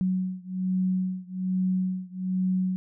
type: beating tone pair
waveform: sine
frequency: 185 / 186.2 Hz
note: F#3 / F#3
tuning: 0 / +11 cents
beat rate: 1.2 Hz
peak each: -27 / -28 dBFS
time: 0.01-2.76 s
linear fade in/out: 0 ms
effects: none